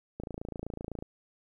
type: click train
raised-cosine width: 2 ms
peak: -24 dBFS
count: 24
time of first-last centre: 0.2-1.024 s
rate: 27.9 Hz
effects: 11-bit